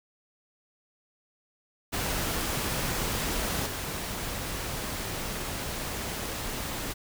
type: noise with level steps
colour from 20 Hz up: pink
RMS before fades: -30 / -34 dBFS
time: 1.92-6.94 s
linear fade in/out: 20 ms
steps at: 3.66 s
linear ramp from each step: 5 ms
effects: none